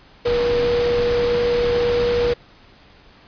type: tone in noise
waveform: sine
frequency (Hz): 480.4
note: B4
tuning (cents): -48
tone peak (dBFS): -16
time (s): 0.25-2.34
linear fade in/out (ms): 10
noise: pink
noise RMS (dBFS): -26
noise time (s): 0.25-2.34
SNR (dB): +7
effects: pink hiss -49 dBFS RMS until 3.27 s + resampled to 11025 Hz